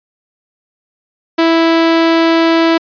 sawtooth tone, 329.4 Hz, E4, 1 cent flat, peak -4 dBFS, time 1.38-2.78 s, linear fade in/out 10 ms, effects resampled to 11025 Hz

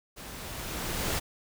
pink noise with level ramp, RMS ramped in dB -44 to -29 dBFS, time 0.16-1.2 s, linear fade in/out 20 ms, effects none

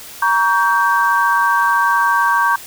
sine chord, G diminished, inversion first, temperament just, 940.8 / 1128.9 / 1568 Hz, Bb5 / Db6 / G6, +16 / +31 / 0 cents, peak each -16 dBFS, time 0.22-2.56 s, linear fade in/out 5 ms, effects white hiss -35 dBFS RMS until 2.66 s

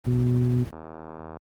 brown noise with tremolo, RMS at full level -33 dBFS, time 0.04-0.71 s, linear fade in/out 5 ms, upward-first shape triangle, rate 13 Hz, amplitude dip 35%
harmonic tone, 123.47 Hz, B2, in tune, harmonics 1 / 2 / 3, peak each -20 / -26 / -32 dBFS, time 0.06-0.65 s, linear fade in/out 20 ms
click train, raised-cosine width 1 ms, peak -24 dBFS, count 52, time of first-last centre 0.73-1.37 s, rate 79.7 Hz
effects high-pass 60 Hz 12 dB/octave + Opus 24 kbps

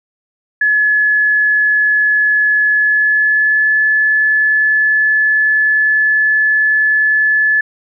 sine tone with pitch glide, 1707 to 1724.8 Hz, G#6 to A6, +47 to -35 cents, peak -9 dBFS, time 0.61-7.61 s, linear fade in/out 5 ms, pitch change +18 cents, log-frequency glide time 2.72-3.7 s, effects none

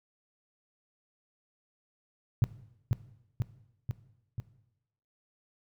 sine tone with echo, 118.6 Hz, A#2, 30 cents sharp, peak -19 dBFS, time 2.42-2.44 s, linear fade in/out 0 ms, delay 490 ms, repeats 4, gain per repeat -3 dB, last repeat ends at 4.4 s, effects noise-tail reverb RT60 0.9 s tail -17 dB re dry

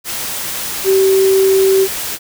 sine tone in noise, 384.7 Hz, G4, 33 cents flat, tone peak -8 dBFS, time 0.84-1.88 s, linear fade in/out 50 ms, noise white, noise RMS -22 dBFS, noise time 0.04-2.19 s, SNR +11 dB, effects none

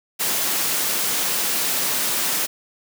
white high-pass noise, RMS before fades -22 dBFS, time 0.19-2.47 s, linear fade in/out 20 ms, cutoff 140 Hz, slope 24 dB/octave, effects none

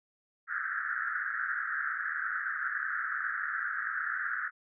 white band-pass noise, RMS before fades -34 dBFS, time 0.47-4.51 s, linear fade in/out 50 ms, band 1300 to 1800 Hz, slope 96 dB/octave, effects none

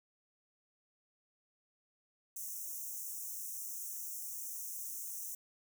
white high-pass noise, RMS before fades -43 dBFS, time 2.36-5.35 s, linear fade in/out 5 ms, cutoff 5700 Hz, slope 96 dB/octave, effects none

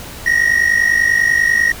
triangle tone pair together, 1859 / 1909.1 Hz, A#6 / A#6, -5 / +41 cents, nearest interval unison, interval 46 cents, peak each -12 dBFS, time 0.26-1.72 s, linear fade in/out 5 ms, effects added 60 Hz sine -38 dBFS peak until 1.8 s + pink hiss -32 dBFS RMS until 1.8 s

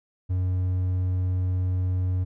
triangle tone, 91.7 Hz, F#2, 15 cents flat, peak -20 dBFS, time 0.29-2.25 s, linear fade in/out 20 ms, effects none

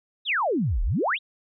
sine exponential two-way sweep, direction down then up, 3951 to 34.71 to 3951 Hz, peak -21 dBFS, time 0.25-1.19 s, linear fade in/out 50 ms, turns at 0.83 s, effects none

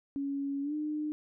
sine tone with pitch glide, 279 to 302.5 Hz, C#4 to D#4, +11 to -49 cents, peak -31 dBFS, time 0.16-1.12 s, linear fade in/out 0 ms, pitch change +140 cents, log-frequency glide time 0.62-0.74 s, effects none

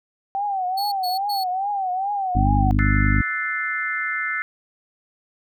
sine tone with vibrato, 773 Hz, G5, 24 cents flat, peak -21 dBFS, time 0.35-2.71 s, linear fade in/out 0 ms, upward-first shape triangle, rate 2.4 Hz, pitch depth 130 cents each way
45% pulse tone bursts, 4397 Hz, C#8, 15 cents flat, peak -26 dBFS, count 3, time 0.77-1.44 s, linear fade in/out 10 ms, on 150 ms, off 110 ms
harmonic tone, 50.3 Hz, G1, 45 cents sharp, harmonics 1 / 2 / 3 / 4 / 5 / 6, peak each -19 / -20 / -28 / -27 / -25 / -29 dBFS, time 2.35-3.22 s, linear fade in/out 5 ms
sine chord, F# half-diminished seventh, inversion third, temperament equal, 1318.5 / 1480 / 1760 / 2093 Hz, E6 / F#6 / A6 / C7, 0 / 0 / 0 / 0 cents, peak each -31 / -29 / -27 / -26 dBFS, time 2.79-4.42 s, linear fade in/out 0 ms
effects none

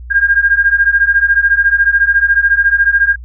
sine beating tone pair, 1605 / 1619 Hz, G6 / G#6, +40 / -45 cents, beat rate 14 Hz, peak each -12 / -10 dBFS, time 0.1-3.16 s, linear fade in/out 20 ms, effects added 60 Hz sine -27 dBFS peak until 3.24 s

